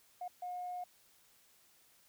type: tone bursts at uneven times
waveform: sine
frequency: 719 Hz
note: F#5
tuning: 50 cents flat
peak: -38 dBFS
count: 2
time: 0.21-0.28 / 0.42-0.84 s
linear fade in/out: 5 ms
effects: tanh soft clip ceiling -34 dBFS + white hiss -67 dBFS RMS until 2.08 s